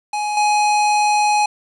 square tone with level steps, 837 Hz, G#5, 13 cents sharp, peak -20 / -14 dBFS, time 0.13-1.46 s, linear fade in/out 5 ms, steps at 0.37 s, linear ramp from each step 2 ms, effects resampled to 22050 Hz + 7-bit

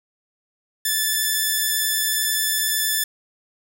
5% pulse tone with vibrato, 1748 Hz, A6, 12 cents flat, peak -9 dBFS, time 0.85-3.04 s, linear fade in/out 5 ms, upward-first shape sine, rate 11 Hz, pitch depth 10 cents each way, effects none

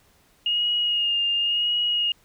sine tone with vibrato, 2854 Hz, F7, 37 cents sharp, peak -20 dBFS, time 0.46-2.12 s, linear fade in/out 2 ms, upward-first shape sine, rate 0.93 Hz, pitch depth 28 cents each way, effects pink hiss -60 dBFS RMS until 2.24 s

